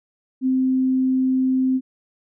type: tone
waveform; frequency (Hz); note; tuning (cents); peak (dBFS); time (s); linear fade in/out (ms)
sine; 260; C4; -11; -16; 0.41-1.81; 50
effects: none